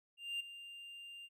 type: tone with ADSR envelope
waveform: triangle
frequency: 2794 Hz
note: F7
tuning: in tune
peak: -34 dBFS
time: 0.17-1.29 s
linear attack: 230 ms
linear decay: 10 ms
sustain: -13 dB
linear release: 43 ms
effects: none